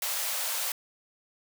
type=high-pass noise; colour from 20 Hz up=white; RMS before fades=-31 dBFS; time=0.02-0.72 s; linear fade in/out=2 ms; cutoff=500 Hz; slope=96 dB/octave; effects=none